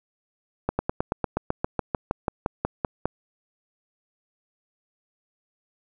slowing click train, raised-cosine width 1 ms, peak -9 dBFS, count 17, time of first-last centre 0.69-3.056 s, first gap 100 ms, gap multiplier 1.05, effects none

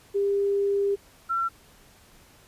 sine tone pair in turn, 400 / 1354.8 Hz, G4 / E6, +35 / +47 cents, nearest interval octave + major sixth, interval 2112 cents, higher second, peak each -21 / -23 dBFS, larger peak first, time 0.14-0.96 / 1.29-1.49 s, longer first, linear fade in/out 20 ms, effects pink hiss -55 dBFS RMS until 2.47 s + resampled to 32000 Hz

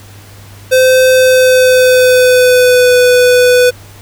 square tone with pitch glide, 515 to 496.3 Hz, C5 to B4, -28 to +8 cents, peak -5 dBFS, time 0.71-3.71 s, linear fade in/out 20 ms, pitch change -64 cents, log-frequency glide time 1.13-2.96 s, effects added 100 Hz sine -34 dBFS peak until 4.01 s + pink hiss -38 dBFS RMS until 4.01 s

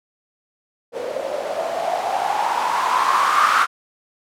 violet noise with low-pass filter sweep, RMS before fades -20 dBFS, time 0.92-3.67 s, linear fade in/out 50 ms, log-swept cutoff 500 to 1300 Hz, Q 7.5, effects none

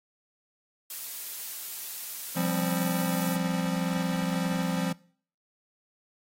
blue noise, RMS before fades -37 dBFS, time 0.9-3.36 s, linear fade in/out 2 ms
square chord, F suspended second, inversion none, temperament just, 174.61 / 196.44 / 261.9 Hz, F3 / G3 / C4, 0 / +4 / +2 cents, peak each -29 / -34 / -34 dBFS, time 2.36-4.93 s, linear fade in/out 10 ms
effects noise-tail reverb RT60 0.5 s tail -22 dB re dry + AAC 48 kbps

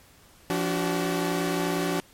sawtooth tone cluster, 173.3 / 289.7 / 377.8 Hz, F3 / D4 / F#4, -13 / -24 / +36 cents, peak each -25 dBFS, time 0.5-2 s, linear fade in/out 0 ms, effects pink hiss -55 dBFS RMS until 2.13 s + MP3 64 kbps

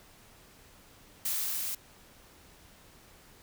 blue noise with level ramp, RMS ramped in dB -31 to -35 dBFS, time 1.25-1.75 s, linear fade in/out 5 ms, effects pink hiss -57 dBFS RMS until 3.42 s

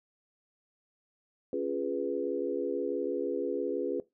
sine chord, C# dominant seventh, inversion none, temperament equal, 277.2 / 349.2 / 415.3 / 493.9 Hz, C#4 / E#4 / G#4 / B4, 0 / 0 / 0 / 0 cents, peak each -36 / -35 / -34 / -34 dBFS, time 1.53-4 s, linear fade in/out 2 ms, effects noise-tail reverb RT60 0.2 s tail -19 dB re dry

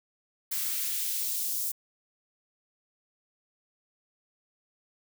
blue noise with high-pass filter sweep, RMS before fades -31 dBFS, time 0.51-1.72 s, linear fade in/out 10 ms, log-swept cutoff 1100 to 6200 Hz, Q 0.88, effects none

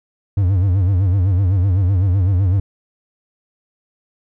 triangle tone with vibrato, 94 Hz, F#2, 28 cents sharp, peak -10 dBFS, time 0.37-2.6 s, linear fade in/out 5 ms, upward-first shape sine, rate 7.9 Hz, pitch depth 130 cents each way, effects none

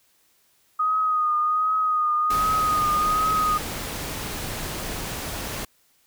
sine tone with vibrato, 1244.5 Hz, D#6, in tune, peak -19 dBFS, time 0.79-3.58 s, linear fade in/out 10 ms, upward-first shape triangle, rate 1.3 Hz, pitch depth 40 cents each way
pink noise, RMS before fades -31 dBFS, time 2.3-5.65 s, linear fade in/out 5 ms
effects white hiss -63 dBFS RMS until 6.06 s

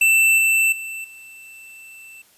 square tone with level steps, 2667 Hz, E7, 20 cents sharp, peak -13 / -15 / -29 / -40 dBFS, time 0.01-2.22 s, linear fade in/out 5 ms, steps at 0.38 / 0.72 / 1.04 s, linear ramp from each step 5 ms, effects white hiss -55 dBFS RMS until 2.37 s + resampled to 32000 Hz

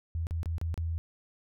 sine tone with dropouts, 82.41 Hz, E2, in tune, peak -29 dBFS, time 0.15-0.98 s, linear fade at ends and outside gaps 0 ms, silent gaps 0.269-0.309 / 0.431-0.458 / 0.582-0.614 / 0.742-0.777 s, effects none

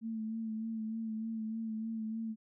sine tone with vibrato, 222.1 Hz, A3, 16 cents sharp, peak -35 dBFS, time 0.01-2.36 s, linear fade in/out 50 ms, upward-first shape sine, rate 3.3 Hz, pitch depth 31 cents each way, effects none

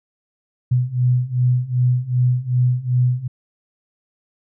sine beating tone pair, 123.47 / 126.07 Hz, B2 / B2, 0 / +36 cents, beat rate 2.6 Hz, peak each -19 / -17 dBFS, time 0.71-3.28 s, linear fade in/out 10 ms, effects none

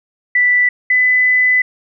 sine tone pair in turn, 1975.5 / 2004 Hz, B6 / B6, 0 / +25 cents, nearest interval unison, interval 25 cents, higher second, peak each -9 dBFS, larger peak neither, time 0.35-0.69 / 0.9-1.62 s, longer second, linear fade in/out 5 ms, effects none

